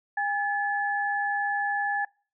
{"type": "tone pair together", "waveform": "sine", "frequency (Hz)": [812, 1720.6], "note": ["G#5", "A6"], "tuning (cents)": [-39, -39], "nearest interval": "octave + minor second", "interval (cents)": 1300, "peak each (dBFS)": -27, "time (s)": [0.17, 2.05], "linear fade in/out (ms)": 5, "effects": ["noise-tail reverb RT60 0.4 s tail -25 dB re dry"]}